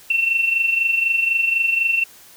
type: tone with amplitude modulation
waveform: sine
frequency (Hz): 2700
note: E7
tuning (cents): +41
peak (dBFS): -13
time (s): 0.1-2.04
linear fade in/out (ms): 5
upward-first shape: sine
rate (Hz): 24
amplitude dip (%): 60
effects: white hiss -46 dBFS RMS until 2.36 s